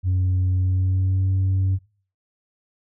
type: tone with pitch glide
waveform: sine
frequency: 92.2 to 95.01 Hz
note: F#2 to F#2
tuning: -6 to +46 cents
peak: -15 dBFS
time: 0.03-1.79 s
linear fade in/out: 50 ms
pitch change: +52 cents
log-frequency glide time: 0.58-1.27 s
effects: noise-tail reverb RT60 0.4 s tail -21 dB re dry + tanh soft clip ceiling -16 dBFS